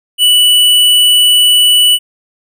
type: tone with tanh clipping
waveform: sine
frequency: 2960 Hz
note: F#7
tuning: in tune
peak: -6 dBFS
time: 0.18-1.99 s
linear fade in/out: 50 ms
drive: 18 dB
effects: none